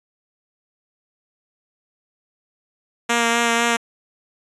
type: tone with vibrato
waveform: 5% pulse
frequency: 233.9 Hz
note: A#3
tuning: 6 cents sharp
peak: -5 dBFS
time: 3.09-3.77 s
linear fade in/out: 10 ms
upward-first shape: sine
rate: 4 Hz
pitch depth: 15 cents each way
effects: resampled to 24000 Hz